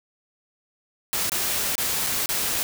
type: noise with dropouts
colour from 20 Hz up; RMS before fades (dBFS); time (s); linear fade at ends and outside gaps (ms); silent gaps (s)
white; -25; 1.13-2.63; 0; 1.296-1.319 / 1.754-1.78 / 2.065-2.069 / 2.259-2.29
effects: none